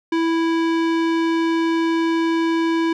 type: tone with low-pass filter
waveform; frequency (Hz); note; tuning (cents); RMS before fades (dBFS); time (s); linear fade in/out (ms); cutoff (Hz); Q
square; 329.6; E4; 0; -19; 0.12-2.93; 5; 3400; 0.73
effects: none